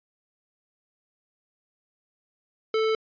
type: tone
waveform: square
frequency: 440 Hz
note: A4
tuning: in tune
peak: -22 dBFS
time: 2.74-2.95 s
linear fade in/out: 2 ms
effects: resampled to 11025 Hz